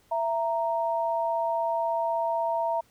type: tone pair together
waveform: sine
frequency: 666.2 / 930 Hz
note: E5 / A#5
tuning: +18 / -4 cents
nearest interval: tritone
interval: 578 cents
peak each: -27 dBFS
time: 0.11-2.81 s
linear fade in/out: 10 ms
effects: pink hiss -63 dBFS RMS until 2.9 s